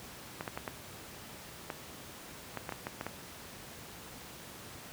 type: clicks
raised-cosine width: 0.5 ms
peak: -21 dBFS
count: 11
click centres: 0.409 / 0.478 / 0.575 / 0.678 / 1.702 / 2.573 / 2.692 / 2.723 / 2.869 / 3.011 / 3.066 s
effects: pink hiss -48 dBFS RMS until 4.92 s + high-pass 80 Hz 12 dB/octave